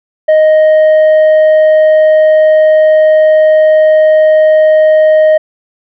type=tone with tanh clipping; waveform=sine; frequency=622.3 Hz; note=D#5; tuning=in tune; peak=-4 dBFS; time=0.28-5.38 s; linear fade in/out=10 ms; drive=4 dB; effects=none